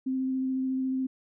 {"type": "tone with vibrato", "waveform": "sine", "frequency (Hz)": 261.6, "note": "C4", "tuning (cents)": 0, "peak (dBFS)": -26, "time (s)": [0.06, 1.07], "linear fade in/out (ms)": 10, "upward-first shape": "square", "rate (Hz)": 14, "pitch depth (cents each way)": 8, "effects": []}